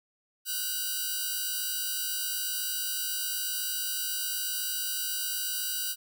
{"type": "tone cluster", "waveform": "5% pulse", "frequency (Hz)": [1464, 1523, 2874, 3901, 4774], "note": ["F#6", "F#6", "F7", "B7", "D8"], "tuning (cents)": [-19, 50, 49, -22, 28], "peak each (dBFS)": -28, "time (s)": [0.45, 5.96], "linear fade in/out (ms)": 50, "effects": []}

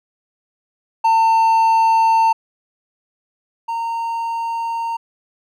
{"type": "tone pair in turn", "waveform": "triangle", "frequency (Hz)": [900, 920.5], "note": ["A5", "A#5"], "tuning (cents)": [39, -22], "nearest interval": "unison", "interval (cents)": 39, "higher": "second", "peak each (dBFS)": [-9, -18], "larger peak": "first", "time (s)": [[1.04, 2.33], [3.68, 4.97]], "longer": "neither", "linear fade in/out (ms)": 10, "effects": []}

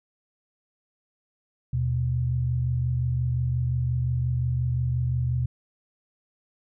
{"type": "tone pair together", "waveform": "sine", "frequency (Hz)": [77.78, 123.47], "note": ["D#2", "B2"], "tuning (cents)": [0, 0], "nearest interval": "minor sixth", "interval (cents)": 800, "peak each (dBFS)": [-29, -23], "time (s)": [1.73, 5.46], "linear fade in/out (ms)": 5, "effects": []}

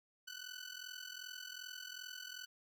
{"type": "ring-modulated tone", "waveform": "15% pulse", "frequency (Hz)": 1495, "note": "F#6", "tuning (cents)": 17, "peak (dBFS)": -37, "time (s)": [0.27, 2.46], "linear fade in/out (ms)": 10, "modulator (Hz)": 21.3, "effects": []}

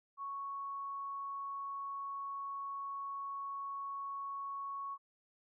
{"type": "tone", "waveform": "sine", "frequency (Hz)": 1108.7, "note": "C#6", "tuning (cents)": 0, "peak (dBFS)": -39, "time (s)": [0.17, 4.98], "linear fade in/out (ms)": 50, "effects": []}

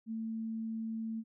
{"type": "tone", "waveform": "sine", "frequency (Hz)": 223.6, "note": "A3", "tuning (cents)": 28, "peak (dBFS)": -35, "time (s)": [0.06, 1.24], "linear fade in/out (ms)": 50, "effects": []}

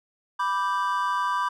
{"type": "chord", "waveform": "triangle", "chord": "G major", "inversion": "first", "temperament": "equal", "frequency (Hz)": [987.8, 1174.7, 1568], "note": ["B5", "D6", "G6"], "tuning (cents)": [0, 0, 0], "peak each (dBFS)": [-24, -25, -30], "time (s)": [0.39, 1.49], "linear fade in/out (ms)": 10, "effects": []}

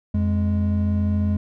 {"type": "tone pair together", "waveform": "triangle", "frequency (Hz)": [87.31, 207.7], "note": ["F2", "G#3"], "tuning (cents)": [0, 0], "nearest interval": "octave + minor third", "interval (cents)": 1500, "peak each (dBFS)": [-18, -20], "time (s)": [0.14, 1.37], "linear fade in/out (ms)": 5, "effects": []}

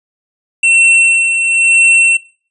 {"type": "tone with tremolo", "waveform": "square", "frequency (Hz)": 2705, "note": "E7", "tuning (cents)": 44, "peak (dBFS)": -6, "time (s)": [0.63, 2.17], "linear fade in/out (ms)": 5, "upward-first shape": "sine", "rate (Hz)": 1, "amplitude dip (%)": 50, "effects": ["noise-tail reverb RT60 0.4 s tail -19 dB re dry", "resampled to 24000 Hz"]}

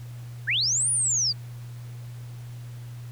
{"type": "linear two-way sweep", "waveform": "sine", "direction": "up then down", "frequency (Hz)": [1446, 9760, 4513], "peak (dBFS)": -21, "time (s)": [0.47, 1.33], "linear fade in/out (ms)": 20, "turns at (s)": 0.91, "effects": ["added 120 Hz sine -36 dBFS peak until 3.11 s", "pink hiss -53 dBFS RMS until 3.11 s"]}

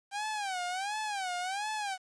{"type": "tone with vibrato", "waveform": "sawtooth", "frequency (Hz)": 784, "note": "G5", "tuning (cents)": 0, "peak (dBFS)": -29, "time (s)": [0.11, 1.98], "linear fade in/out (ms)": 50, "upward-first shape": "sine", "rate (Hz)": 1.4, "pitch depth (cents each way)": 170, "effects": ["resampled to 22050 Hz", "10-bit"]}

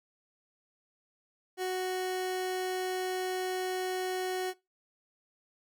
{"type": "tone", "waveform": "30% pulse", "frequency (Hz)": 370, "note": "F#4", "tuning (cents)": 0, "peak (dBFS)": -28, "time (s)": [1.57, 4.54], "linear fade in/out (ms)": 50, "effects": ["noise-tail reverb RT60 0.2 s tail -20 dB re dry"]}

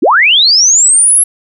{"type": "linear sweep", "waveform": "sine", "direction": "up", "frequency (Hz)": [207.7, 11260], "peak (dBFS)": -4, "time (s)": [0.02, 1.24], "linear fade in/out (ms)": 10, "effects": []}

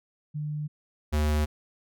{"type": "tone pair in turn", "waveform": ["sine", "square"], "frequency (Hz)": [150, 75.48], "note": ["D3", "D2"], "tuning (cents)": [37, 48], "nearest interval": "octave", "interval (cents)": 1189, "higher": "first", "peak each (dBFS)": [-29, -23], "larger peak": "second", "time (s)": [[0.34, 0.68], [1.12, 1.46]], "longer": "neither", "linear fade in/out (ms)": 20, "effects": []}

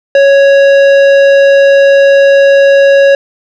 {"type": "tone with tanh clipping", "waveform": "sine", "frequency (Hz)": 554.4, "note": "C#5", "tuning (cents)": 0, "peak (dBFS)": -4, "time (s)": [0.15, 3.15], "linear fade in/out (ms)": 2, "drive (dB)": 13, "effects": []}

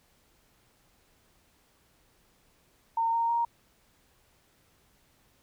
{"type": "tone with pitch steps", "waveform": "sine", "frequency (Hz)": [914, 924.6, 935.4], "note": ["A#5", "A#5", "A#5"], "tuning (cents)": [-34, -14, 6], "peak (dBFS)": -24, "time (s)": [2.97, 3.45], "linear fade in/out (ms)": 5, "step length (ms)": 160, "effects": ["pink hiss -66 dBFS RMS until 5.42 s"]}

